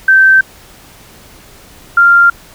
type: tone pair in turn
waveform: sine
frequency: 1552 / 1391.9 Hz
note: G6 / F6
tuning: -18 / -6 cents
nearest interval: major second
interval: 188 cents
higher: first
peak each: -3 dBFS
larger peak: neither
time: 0.08-0.41 / 1.97-2.3 s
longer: neither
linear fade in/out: 5 ms
effects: pink hiss -39 dBFS RMS until 2.54 s